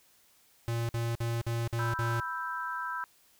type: tone bursts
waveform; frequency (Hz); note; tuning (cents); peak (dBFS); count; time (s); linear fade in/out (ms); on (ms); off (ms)
square; 116.54; A#2; 0; -30; 6; 0.68-2.2; 0; 210; 52
type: chord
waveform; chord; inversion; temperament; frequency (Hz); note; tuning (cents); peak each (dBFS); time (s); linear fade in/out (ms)
sine; E minor; second; equal; 987.8 / 1318.5 / 1568; B5 / E6 / G6; 0 / 0 / 0; -37; 1.79-3.04; 0
effects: white hiss -64 dBFS RMS until 3.39 s